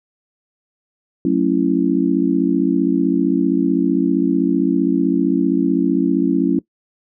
sine chord, F# minor seventh, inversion none, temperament just, 185 / 222 / 277.5 / 333 Hz, F#3 / A3 / C#4 / E4, 0 / +16 / +2 / +18 cents, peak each -20 / -22 / -16 / -19 dBFS, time 1.25-6.59 s, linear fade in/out 2 ms, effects noise-tail reverb RT60 0.1 s tail -20 dB re dry

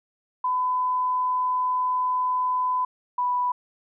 sine tone pair in turn, 1006 / 988.1 Hz, B5 / B5, +32 / +1 cents, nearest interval unison, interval 31 cents, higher first, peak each -21 dBFS, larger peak neither, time 0.44-2.85 / 3.18-3.52 s, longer first, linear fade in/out 5 ms, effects none

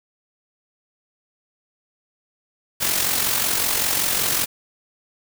white noise with amplitude modulation, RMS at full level -19 dBFS, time 2.8-4.46 s, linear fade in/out 20 ms, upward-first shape sine, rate 45.3 Hz, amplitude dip 50%, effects none

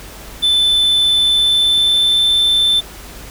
triangle tone with pitch glide, 3520 to 3542 Hz, A7 to A7, 0 to +11 cents, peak -9 dBFS, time 0.42-2.81 s, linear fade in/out 20 ms, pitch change +11 cents, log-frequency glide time 1.15-2.25 s, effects added 50 Hz sine -37 dBFS peak until 3.3 s + pink hiss -35 dBFS RMS until 3.3 s

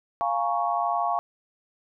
sine chord, Bb minor seventh, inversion second, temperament equal, 698.5 / 830.6 / 932.3 / 1108.7 Hz, F5 / Ab5 / Bb5 / Db6, 0 / 0 / 0 / 0 cents, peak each -26 / -29 / -32 / -28 dBFS, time 0.21-1.19 s, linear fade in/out 0 ms, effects none

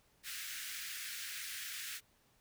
pink high-pass noise, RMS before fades -44 dBFS, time 0.23-2.01 s, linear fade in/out 50 ms, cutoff 1500 Hz, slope 48 dB/octave, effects pink hiss -71 dBFS RMS until 2.4 s

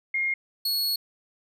sine / 45% pulse tone pair in turn, 2134 / 4350 Hz, C7 / C#8, +34 / -33 cents, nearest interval octave, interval 1233 cents, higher second, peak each -23 dBFS, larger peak neither, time 0.14-0.34 / 0.65-0.96 s, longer second, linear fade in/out 5 ms, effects none

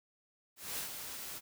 white noise with ADSR envelope, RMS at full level -38 dBFS, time 0.56-1.41 s, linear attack 210 ms, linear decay 120 ms, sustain -6 dB, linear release 40 ms, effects none

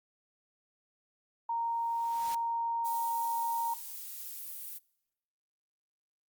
sine tone, 928 Hz, A#5, 8 cents flat, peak -30 dBFS, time 1.49-3.74 s, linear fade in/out 5 ms
white noise with exponential growth, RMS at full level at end -41 dBFS, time 1.56-2.35 s, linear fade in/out 5 ms, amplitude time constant 170 ms
violet noise, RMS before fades -42 dBFS, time 2.84-4.79 s, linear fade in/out 20 ms
effects noise-tail reverb RT60 0.9 s tail -25 dB re dry + Opus 48 kbps

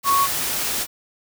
sine tone in noise, 1108.7 Hz, C#6, in tune, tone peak -15 dBFS, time 0.04-0.28 s, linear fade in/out 50 ms, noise white, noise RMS -24 dBFS, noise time 0.03-0.87 s, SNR +6 dB, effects none

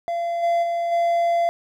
triangle tone with level steps, 684 Hz, F5, 36 cents flat, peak -20 / -15 / -19 / -15 dBFS, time 0.08-1.49 s, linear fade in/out 0 ms, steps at 0.42 / 0.62 / 0.91 s, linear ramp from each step 20 ms, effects none

